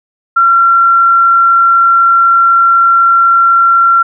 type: tone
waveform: sine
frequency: 1366 Hz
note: F6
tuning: 39 cents flat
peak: -4 dBFS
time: 0.36-4.03 s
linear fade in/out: 10 ms
effects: none